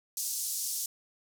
pink band-pass noise, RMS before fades -34 dBFS, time 0.17-0.86 s, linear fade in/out 2 ms, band 5500 to 15000 Hz, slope 24 dB/octave, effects none

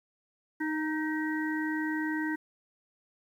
harmonic tone with a mistuned harmonic, 310.3 Hz, D#4, 5 cents flat, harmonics 1 / 3 / 5 / 6, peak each -30 / -40 / -38 / -37 dBFS, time 0.6-2.36 s, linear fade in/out 10 ms, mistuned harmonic 6, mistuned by +33 cents, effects 10-bit

